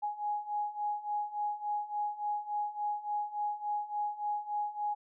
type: beating tone pair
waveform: sine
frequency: 830.6 / 834.1 Hz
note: G#5 / G#5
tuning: 0 / +7 cents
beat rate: 3.5 Hz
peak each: -37 / -34 dBFS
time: 0.02-4.95 s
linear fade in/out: 20 ms
effects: none